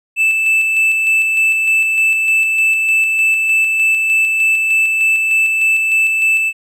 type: tone with tremolo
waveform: triangle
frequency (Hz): 2637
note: E7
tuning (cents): 0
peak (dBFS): -8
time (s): 0.16-6.53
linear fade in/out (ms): 50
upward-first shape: square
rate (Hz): 3.3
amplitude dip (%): 30
effects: none